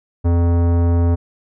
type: tone with tanh clipping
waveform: sine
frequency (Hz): 85.6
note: F2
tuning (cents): -34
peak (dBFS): -14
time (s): 0.24-1.16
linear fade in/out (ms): 20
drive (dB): 18
effects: none